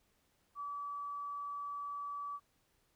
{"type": "tone", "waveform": "sine", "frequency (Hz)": 1149, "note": "D6", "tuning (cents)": -38, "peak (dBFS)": -39, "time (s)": [0.55, 2.4], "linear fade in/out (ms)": 50, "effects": ["pink hiss -75 dBFS RMS until 2.95 s"]}